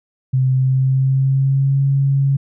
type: tone with pitch glide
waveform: sine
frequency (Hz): 130.3 to 137.73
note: C3 to C#3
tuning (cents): -7 to -11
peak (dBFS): -12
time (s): 0.33-2.37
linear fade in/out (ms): 10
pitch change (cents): +96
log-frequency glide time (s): 0.54-1.82
effects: none